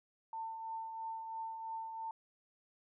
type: tone with tremolo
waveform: sine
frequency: 897 Hz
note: A5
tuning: 33 cents sharp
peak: -38 dBFS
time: 0.33-2.11 s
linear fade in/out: 2 ms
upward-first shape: triangle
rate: 3 Hz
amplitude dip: 45%
effects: none